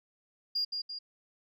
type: tone with echo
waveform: sine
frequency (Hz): 4824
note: D8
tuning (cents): +46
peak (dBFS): -27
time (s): 0.55-0.65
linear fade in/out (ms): 10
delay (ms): 170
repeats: 2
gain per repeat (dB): -5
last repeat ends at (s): 0.99
effects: tanh soft clip ceiling -23 dBFS